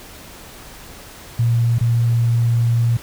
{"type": "tone with dropouts", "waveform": "sine", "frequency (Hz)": 117.4, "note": "A#2", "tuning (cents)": 13, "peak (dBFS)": -13, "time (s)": [1.39, 2.97], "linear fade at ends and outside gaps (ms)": 5, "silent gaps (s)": [1.785, 1.809], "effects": ["pink hiss -39 dBFS RMS until 3.02 s"]}